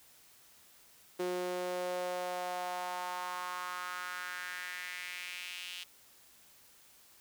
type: tone with high-pass filter sweep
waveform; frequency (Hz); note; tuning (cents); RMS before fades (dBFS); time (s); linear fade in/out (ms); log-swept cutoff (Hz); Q
sawtooth; 180; F#3; -47; -39; 1.19-5.84; 10; 380 to 3000; 3.3
effects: white hiss -61 dBFS RMS until 7.2 s